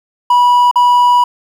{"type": "tone with dropouts", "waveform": "triangle", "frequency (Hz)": 977, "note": "B5", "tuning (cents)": -19, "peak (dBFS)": -4, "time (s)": [0.3, 1.24], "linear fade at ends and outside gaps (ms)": 5, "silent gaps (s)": [0.713, 0.757], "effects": ["7-bit"]}